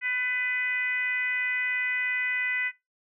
sine tone with frequency modulation, 2000 Hz, B6, 21 cents sharp, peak -25 dBFS, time 0.01-2.72 s, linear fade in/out 50 ms, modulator 497 Hz, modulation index 0.75, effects noise-tail reverb RT60 0.2 s tail -21 dB re dry

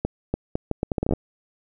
accelerating click train, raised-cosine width 2 ms, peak -9 dBFS, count 13, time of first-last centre 0.05-1.135 s, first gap 290 ms, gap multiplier 0.74, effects none

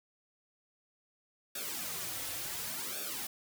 white noise with flanger, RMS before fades -39 dBFS, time 1.55-3.27 s, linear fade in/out 5 ms, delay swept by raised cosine 0.98 to 4.98 ms, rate 0.69 Hz, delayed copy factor -1, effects none

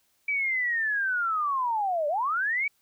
sine linear two-way sweep, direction down then up, 2314 to 570 to 2314 Hz, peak -24 dBFS, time 0.28-2.68 s, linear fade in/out 5 ms, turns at 2.08 s, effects white hiss -69 dBFS RMS until 2.81 s

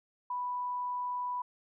sine tone, 987.8 Hz, B5, in tune, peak -32 dBFS, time 0.3-1.42 s, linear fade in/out 5 ms, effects none

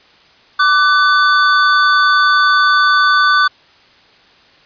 square tone pair together, 1170.2 / 1500 Hz, D6 / F#6, -7 / +23 cents, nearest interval major third, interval 430 cents, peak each -12 dBFS, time 0.59-3.48 s, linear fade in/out 10 ms, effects white hiss -47 dBFS RMS until 4.65 s + resampled to 11025 Hz

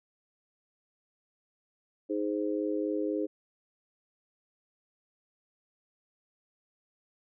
harmonic tone, 103.83 Hz, G#2, in tune, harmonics 3 / 4 / 5, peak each -31 / -33 / -35 dBFS, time 2.09-3.27 s, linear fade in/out 20 ms, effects none

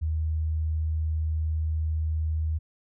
sine tone, 78.7 Hz, D#2, 20 cents sharp, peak -24 dBFS, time 0.01-2.59 s, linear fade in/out 20 ms, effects none

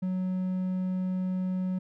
triangle tone, 185 Hz, F#3, in tune, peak -25 dBFS, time 0.02-1.79 s, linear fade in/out 10 ms, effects none

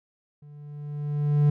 triangle tone with level ramp, 146.83 Hz, D3, in tune, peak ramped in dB -43 to -13 dBFS, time 0.42-1.5 s, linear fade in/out 5 ms, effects none

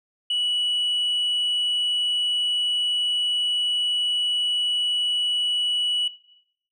sine tone, 2943 Hz, F#7, 10 cents flat, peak -19 dBFS, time 0.3-6.08 s, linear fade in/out 5 ms, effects noise-tail reverb RT60 0.8 s tail -18 dB re dry + tanh soft clip ceiling -19 dBFS

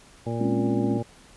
harmonic tone, 116.54 Hz, A#2, in tune, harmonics 1 / 2 / 3 / 4 / 5 / 7, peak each -29 / -32 / -34 / -35 / -36 / -37 dBFS, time 0.26-1.03 s, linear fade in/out 10 ms
sine chord, Db major seventh, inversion second, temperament equal, 207.7 / 261.6 / 277.2 / 349.2 Hz, Ab3 / C4 / Db4 / F4, 0 / 0 / 0 / 0 cents, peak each -27 / -30 / -27 / -33 dBFS, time 0.4-0.98 s, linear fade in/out 10 ms
effects pink hiss -52 dBFS RMS until 1.36 s + resampled to 24000 Hz

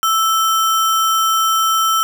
sine tone with sample-and-hold, 1318.5 Hz, E6, in tune, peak -12 dBFS, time 0.03-2.03 s, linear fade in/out 0 ms, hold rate 4410 Hz, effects none

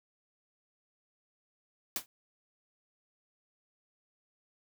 white noise with exponential decay, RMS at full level -29 dBFS, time 1.96-2.06 s, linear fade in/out 1 ms, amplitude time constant 21 ms, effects none

